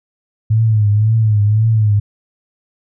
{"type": "tone with vibrato", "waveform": "sine", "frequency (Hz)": 107.8, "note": "A2", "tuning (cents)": -35, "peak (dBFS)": -9, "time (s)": [0.5, 2], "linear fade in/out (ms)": 10, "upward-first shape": "triangle", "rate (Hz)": 1.9, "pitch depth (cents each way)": 92, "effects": []}